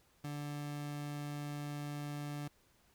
30% pulse tone, 146.1 Hz, D3, 9 cents flat, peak -37 dBFS, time 0.24-2.48 s, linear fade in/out 5 ms, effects pink hiss -70 dBFS RMS until 2.94 s

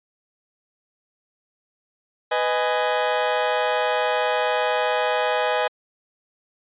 sawtooth chord, G# minor, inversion first, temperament just, 498.4 / 623 / 830.6 Hz, B4 / D#5 / G#5, +16 / +2 / 0 cents, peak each -20 dBFS, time 2.31-5.68 s, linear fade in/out 10 ms, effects resampled to 8000 Hz

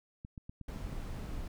clicks, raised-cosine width 5 ms, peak -32 dBFS, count 7, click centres 0.249 / 0.378 / 0.495 / 0.613 / 0.761 / 0.895 / 0.928 s
brown noise, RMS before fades -40 dBFS, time 0.68-1.48 s, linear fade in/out 5 ms
effects none

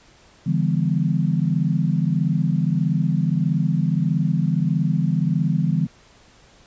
sine tone cluster, 145 / 166.6 / 201.9 / 249.9 Hz, D3 / E3 / G#3 / B3, -22 / +19 / -49 / +21 cents, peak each -22 / -20 / -25 / -29 dBFS, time 0.46-5.87 s, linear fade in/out 10 ms, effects pink hiss -52 dBFS RMS until 6.66 s + resampled to 16000 Hz

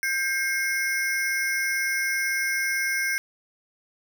square ring-modulated tone, 1868 Hz, A#6, 3 cents sharp, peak -21 dBFS, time 0.03-3.18 s, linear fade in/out 0 ms, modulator 281 Hz, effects none

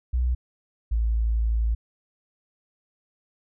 sine tone pair in turn, 61.74 / 55.93 Hz, B1 / A1, 0 / +29 cents, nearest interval major second, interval 171 cents, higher first, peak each -20 dBFS, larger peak neither, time 0.13-0.35 / 0.91-1.75 s, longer second, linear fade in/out 10 ms, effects none

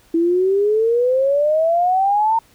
sine exponential sweep, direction up, 326.7 to 916 Hz, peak -13 dBFS, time 0.14-2.39 s, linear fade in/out 5 ms, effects pink hiss -53 dBFS RMS until 2.54 s

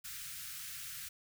white band-stop noise, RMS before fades -45 dBFS, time 0.04-1.09 s, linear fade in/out 10 ms, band 170 to 1300 Hz, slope 48 dB/octave, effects none

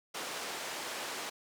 pink band-pass noise, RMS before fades -40 dBFS, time 0.14-1.3 s, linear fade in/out 10 ms, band 450 to 8900 Hz, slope 12 dB/octave, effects none

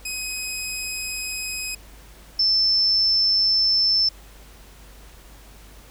15% pulse / sine tone pair in turn, 2523 / 5301 Hz, D#7 / E8, +23 / +9 cents, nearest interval octave + minor second, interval 1286 cents, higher second, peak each -20 / -16 dBFS, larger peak second, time 0.05-1.75 / 2.39-4.09 s, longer neither, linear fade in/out 5 ms, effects added 50 Hz sine -45 dBFS peak until 5.9 s + pink hiss -49 dBFS RMS until 5.9 s

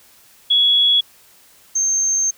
sine tone pair in turn, 3362 / 6347 Hz, G#7 / G8, +20 / +21 cents, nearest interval major seventh, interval 1101 cents, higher second, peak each -11 / -15 dBFS, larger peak first, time 0.5-1.01 / 1.75-2.31 s, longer second, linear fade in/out 10 ms, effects white hiss -50 dBFS RMS until 2.37 s

